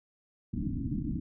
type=low-pass noise; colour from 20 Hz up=white; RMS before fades=-33 dBFS; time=0.53-1.2 s; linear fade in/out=10 ms; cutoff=310 Hz; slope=96 dB/octave; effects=none